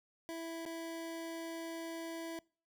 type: tone with dropouts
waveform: 25% pulse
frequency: 330 Hz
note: E4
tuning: 2 cents sharp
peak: -37 dBFS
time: 0.29-2.39 s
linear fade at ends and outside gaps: 0 ms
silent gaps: 0.653-0.661 s
effects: noise-tail reverb RT60 0.4 s tail -25 dB re dry